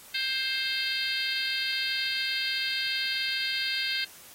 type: harmonic tone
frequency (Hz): 527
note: C5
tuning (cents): +12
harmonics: 3 / 4 / 5 / 6 / 7 / 8 / 9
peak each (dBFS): -35 / -35 / -35 / -35 / -35 / -35 / -35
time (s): 0.14-4.05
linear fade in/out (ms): 10
effects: white hiss -50 dBFS RMS until 4.34 s + AAC 48 kbps